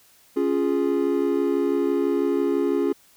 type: chord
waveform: triangle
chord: Db major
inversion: none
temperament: equal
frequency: 277.2 / 349.2 / 415.3 Hz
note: Db4 / F4 / Ab4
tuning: 0 / 0 / 0 cents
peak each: -22 dBFS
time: 0.36-2.93 s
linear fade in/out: 10 ms
effects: white hiss -56 dBFS RMS until 3.16 s